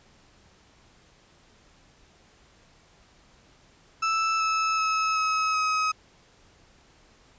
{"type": "tone with pitch steps", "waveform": "35% pulse", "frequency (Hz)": [1318.5, 1306.4, 1294.4, 1282.4, 1270.6], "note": ["E6", "E6", "E6", "E6", "D#6"], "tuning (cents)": [0, -16, -32, -48, 36], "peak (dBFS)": -21, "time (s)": [4.02, 5.92], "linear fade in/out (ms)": 10, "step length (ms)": 380, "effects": ["pink hiss -58 dBFS RMS until 7.38 s", "resampled to 16000 Hz"]}